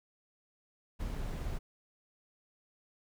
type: noise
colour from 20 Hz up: brown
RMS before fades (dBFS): -37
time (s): 0.99-1.59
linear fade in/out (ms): 20
effects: none